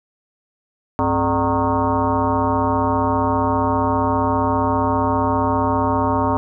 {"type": "tone with frequency modulation", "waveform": "sine", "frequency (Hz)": 595, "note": "D5", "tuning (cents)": 22, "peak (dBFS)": -15, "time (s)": [0.99, 6.37], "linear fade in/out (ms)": 0, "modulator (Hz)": 165, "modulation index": 3.2, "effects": []}